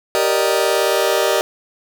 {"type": "chord", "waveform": "sawtooth", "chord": "Eb major seventh", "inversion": "first", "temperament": "just", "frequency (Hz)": [388.9, 466.7, 583.4, 622.3], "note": ["G4", "Bb4", "D5", "Eb5"], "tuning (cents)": [-14, 2, -12, 0], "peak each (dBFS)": -16, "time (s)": [0.15, 1.41], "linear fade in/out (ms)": 0, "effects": []}